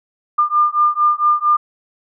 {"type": "beating tone pair", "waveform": "sine", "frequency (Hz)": [1200, 1204.4], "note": ["D6", "D6"], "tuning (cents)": [37, 43], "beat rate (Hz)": 4.4, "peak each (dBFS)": -15, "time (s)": [0.38, 1.57], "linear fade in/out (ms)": 10, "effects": []}